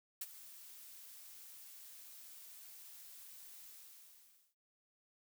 blue noise with ADSR envelope, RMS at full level -40 dBFS, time 0.21-4.55 s, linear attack 6 ms, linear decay 37 ms, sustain -15 dB, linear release 910 ms, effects none

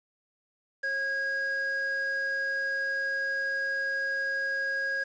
triangle tone pair together, 543 / 1641.3 Hz, C#5 / G#6, -36 / -21 cents, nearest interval octave + perfect fifth, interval 1915 cents, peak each -37 / -26 dBFS, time 0.83-5.04 s, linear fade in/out 10 ms, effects resampled to 16000 Hz + 9-bit

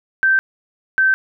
sine tone pair in turn, 1557 / 1548.4 Hz, G6 / G6, -12 / -22 cents, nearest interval unison, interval 10 cents, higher first, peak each -11 dBFS, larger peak neither, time 0.23-0.39 / 0.98-1.14 s, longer neither, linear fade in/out 0 ms, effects none

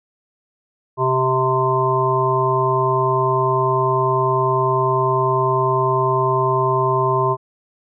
harmonic tone, 130 Hz, C3, 11 cents flat, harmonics 1 / 3 / 5 / 7 / 8, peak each -22 / -20 / -24 / -23 / -19 dBFS, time 0.97-7.37 s, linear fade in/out 50 ms, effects none

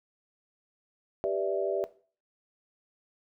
sine chord, E minor seventh, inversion first, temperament equal, 392 / 493.9 / 587.3 / 659.3 Hz, G4 / B4 / D5 / E5, 0 / 0 / 0 / 0 cents, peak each -31 / -35 / -31 / -31 dBFS, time 1.24-1.84 s, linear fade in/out 0 ms, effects noise-tail reverb RT60 0.4 s tail -17 dB re dry

